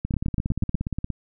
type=two click trains; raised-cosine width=5 ms; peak=-11 / -14 dBFS; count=6 / 19; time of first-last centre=0.14-0.746 / 0.05-1.103 s; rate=8.25 / 17.1 Hz; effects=none